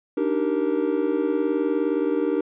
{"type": "chord", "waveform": "triangle", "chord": "Eb major seventh", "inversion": "third", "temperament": "just", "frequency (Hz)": [291.7, 311.1, 388.9, 466.7], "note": ["D4", "Eb4", "G4", "Bb4"], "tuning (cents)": [-12, 0, -14, 2], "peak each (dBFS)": -24, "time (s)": [0.17, 2.41], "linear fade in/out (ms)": 5, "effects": ["resampled to 8000 Hz"]}